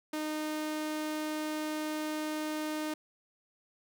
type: tone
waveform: sawtooth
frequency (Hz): 307.3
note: D#4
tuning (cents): -21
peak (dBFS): -29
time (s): 0.13-2.94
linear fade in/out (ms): 5
effects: none